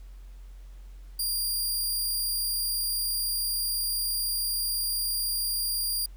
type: tone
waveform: 15% pulse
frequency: 4789 Hz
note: D8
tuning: 33 cents sharp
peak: -20 dBFS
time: 1.19-6.06 s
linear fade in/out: 5 ms
effects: added 45 Hz sine -42 dBFS peak until 6.16 s + pink hiss -63 dBFS RMS until 6.16 s